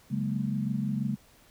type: tone cluster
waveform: sine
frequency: 139.2 / 184.5 / 207.4 / 233.5 Hz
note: C#3 / F#3 / G#3 / A#3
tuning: +8 / -5 / -2 / +3 cents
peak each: -32 / -37 / -30 / -35 dBFS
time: 0.1-1.16 s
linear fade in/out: 20 ms
effects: pink hiss -59 dBFS RMS until 1.5 s